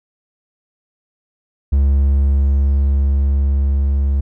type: tone with level ramp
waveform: triangle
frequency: 69.3 Hz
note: C#2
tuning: in tune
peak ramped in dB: -8 to -11 dBFS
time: 1.72-4.21 s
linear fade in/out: 10 ms
effects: none